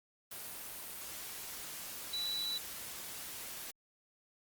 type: tone in noise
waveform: sine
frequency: 3949 Hz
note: B7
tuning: 1 cent flat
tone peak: -35 dBFS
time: 2.13-2.58 s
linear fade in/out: 5 ms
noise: white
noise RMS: -45 dBFS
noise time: 0.31-3.71 s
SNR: +7 dB
effects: Opus 32 kbps